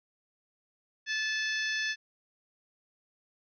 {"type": "harmonic tone", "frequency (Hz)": 870, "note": "A5", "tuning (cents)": -20, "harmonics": [2, 3, 4, 5, 6, 7], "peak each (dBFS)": [-31, -37, -39, -42, -40, -44], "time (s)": [1.06, 1.96], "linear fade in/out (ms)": 50, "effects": []}